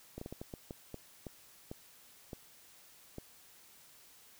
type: slowing click train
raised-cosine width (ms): 2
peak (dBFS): -29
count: 12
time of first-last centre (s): 0.18-3.183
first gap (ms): 34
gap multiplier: 1.38
effects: white hiss -60 dBFS RMS until 4.39 s